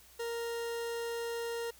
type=tone; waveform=40% pulse; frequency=466.2 Hz; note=A#4; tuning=in tune; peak=-34 dBFS; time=0.19-1.71 s; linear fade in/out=10 ms; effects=added 60 Hz sine -65 dBFS peak until 1.79 s + white hiss -59 dBFS RMS until 1.79 s